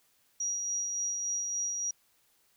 sine tone with tremolo, 5750 Hz, F8, 50 cents sharp, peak -29 dBFS, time 0.4-1.91 s, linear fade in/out 5 ms, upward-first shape sine, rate 3.5 Hz, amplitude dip 30%, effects white hiss -69 dBFS RMS until 2.56 s

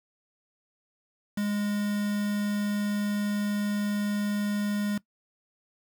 triangle tone with quantisation, 206.2 Hz, G#3, 12 cents flat, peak -24 dBFS, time 1.37-4.98 s, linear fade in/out 5 ms, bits 6, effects noise-tail reverb RT60 0.1 s tail -20 dB re dry

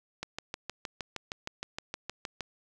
click train, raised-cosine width 0.2 ms, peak -18 dBFS, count 15, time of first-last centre 0.23-2.407 s, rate 6.43 Hz, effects none

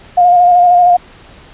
sine tone with vibrato, 710 Hz, F5, 28 cents sharp, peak -4 dBFS, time 0.17-0.97 s, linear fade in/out 10 ms, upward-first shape square, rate 13 Hz, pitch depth 22 cents each way, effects pink hiss -39 dBFS RMS until 1.53 s + resampled to 8000 Hz

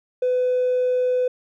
sine tone with hard clipping, 502 Hz, B4, 28 cents sharp, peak -18 dBFS, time 0.22-1.28 s, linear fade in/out 5 ms, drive 1 dB, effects none

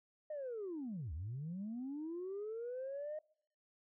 sine linear two-way sweep, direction down then up, 622.3 to 69.3 to 622.3 Hz, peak -39 dBFS, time 0.3-3.19 s, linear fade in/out 5 ms, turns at 1.13 s, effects noise-tail reverb RT60 0.6 s tail -24 dB re dry + tanh soft clip ceiling -37 dBFS

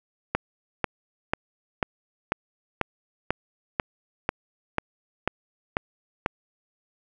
click train, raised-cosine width 0.5 ms, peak -7 dBFS, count 13, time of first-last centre 0.35-6.261 s, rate 2.03 Hz, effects none

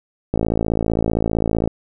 click train, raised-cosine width 2 ms, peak -5 dBFS, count 75, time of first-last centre 0.34-1.676 s, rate 55.4 Hz, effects none

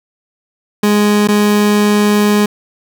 30% pulse tone with dropouts, 207.8 Hz, G#3, 1 cent sharp, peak -6 dBFS, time 0.83-2.46 s, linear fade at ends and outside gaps 5 ms, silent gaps 1.275-1.285 s, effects none

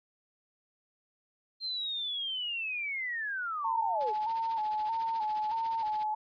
sine linear sweep, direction down, 4186 to 385.1 Hz, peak -32 dBFS, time 1.6-4.14 s, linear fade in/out 50 ms
sine tone with vibrato, 880 Hz, A5, in tune, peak -29 dBFS, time 3.64-6.15 s, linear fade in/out 10 ms, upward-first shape square, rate 1.6 Hz, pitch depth 50 cents each way
white noise with tremolo, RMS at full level -44 dBFS, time 4-6.04 s, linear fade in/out 10 ms, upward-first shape triangle, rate 14 Hz, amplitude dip 90%
effects resampled to 11025 Hz

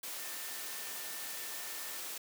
sine tone in noise, 1795 Hz, A6, 34 cents sharp, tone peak -53 dBFS, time 0.19-1.99 s, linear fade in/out 5 ms, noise white, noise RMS -42 dBFS, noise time 0.03-2.18 s, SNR -14 dB, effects high-pass 300 Hz 12 dB/octave

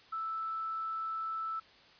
sine tone, 1318 Hz, E6, 1 cent flat, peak -34 dBFS, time 0.12-1.6 s, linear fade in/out 10 ms, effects white hiss -59 dBFS RMS until 1.99 s + resampled to 11025 Hz

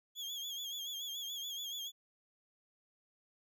35% pulse tone with vibrato, 3319 Hz, G#7, 2 cents flat, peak -38 dBFS, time 0.15-1.92 s, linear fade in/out 50 ms, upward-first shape sine, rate 7 Hz, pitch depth 73 cents each way, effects none

